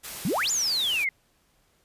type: noise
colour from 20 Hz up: white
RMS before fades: -37 dBFS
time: 0.03-1.05 s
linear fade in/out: 20 ms
type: exponential two-way sweep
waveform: sine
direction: up then down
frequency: 147.8 to 7240 to 2044 Hz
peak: -23 dBFS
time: 0.25-1.09 s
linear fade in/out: 2 ms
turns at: 0.51 s
effects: pink hiss -66 dBFS RMS until 1.84 s + resampled to 32000 Hz